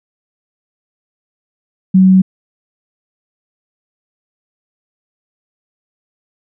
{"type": "tone", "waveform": "sine", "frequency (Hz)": 188, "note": "F#3", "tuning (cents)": 28, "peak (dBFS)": -4, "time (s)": [1.94, 2.22], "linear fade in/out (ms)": 10, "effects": []}